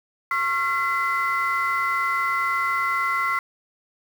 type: tone cluster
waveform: sine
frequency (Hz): 1089 / 1367 / 2033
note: C#6 / F6 / B6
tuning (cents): -31 / -37 / +50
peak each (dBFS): -24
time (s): 0.31-3.39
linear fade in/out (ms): 2
effects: tanh soft clip ceiling -14 dBFS + 7-bit